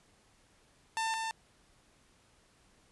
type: tone pair in turn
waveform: sawtooth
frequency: 895 / 895 Hz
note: A5 / A5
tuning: +29 / +29 cents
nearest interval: unison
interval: 0 cents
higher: neither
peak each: -27 / -30 dBFS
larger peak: first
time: 0.97-1.14 / 1.14-1.31 s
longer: neither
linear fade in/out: 0 ms
effects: pink hiss -66 dBFS RMS until 2.91 s + resampled to 24000 Hz

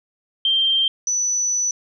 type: tone pair in turn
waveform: sine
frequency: 3159 / 5963 Hz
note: G7 / F#8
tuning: +13 / +13 cents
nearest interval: major seventh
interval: 1100 cents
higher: second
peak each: -15 / -18 dBFS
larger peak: first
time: 0.45-0.88 / 1.07-1.71 s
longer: second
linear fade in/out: 2 ms
effects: none

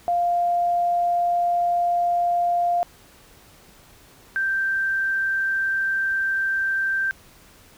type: tone pair in turn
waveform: sine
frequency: 698.5 / 1568.1 Hz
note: F5 / G6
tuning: 0 / 0 cents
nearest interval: octave + major second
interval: 1400 cents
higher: second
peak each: -18 / -20 dBFS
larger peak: first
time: 0.08-2.83 / 4.36-7.11 s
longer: neither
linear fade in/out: 0 ms
effects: pink hiss -51 dBFS RMS until 7.77 s

